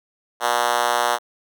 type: tone with high-pass filter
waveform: 5% pulse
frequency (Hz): 120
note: B2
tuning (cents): -49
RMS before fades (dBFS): -20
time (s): 0.4-1.19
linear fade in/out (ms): 50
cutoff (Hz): 700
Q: 1.3
effects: none